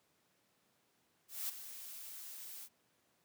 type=noise with ADSR envelope; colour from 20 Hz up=blue; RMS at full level=-38 dBFS; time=1.28-2.69 s; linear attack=210 ms; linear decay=10 ms; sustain=-11 dB; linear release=55 ms; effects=pink hiss -75 dBFS RMS until 3.24 s + high-pass 150 Hz 12 dB/octave